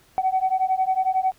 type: beating tone pair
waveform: sine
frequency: 749 / 760 Hz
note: F#5 / F#5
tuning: +21 / +46 cents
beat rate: 11 Hz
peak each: -21 dBFS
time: 0.18-1.32 s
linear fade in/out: 0 ms
effects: tanh soft clip ceiling -13 dBFS + pink hiss -57 dBFS RMS until 1.38 s